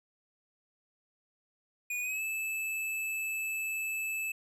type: tone with pitch glide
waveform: square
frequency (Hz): 2458 to 2619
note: D#7 to E7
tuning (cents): -22 to -12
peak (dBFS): -33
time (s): 1.9-4.32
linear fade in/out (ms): 5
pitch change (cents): +110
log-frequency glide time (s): 2.01-2.22
effects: none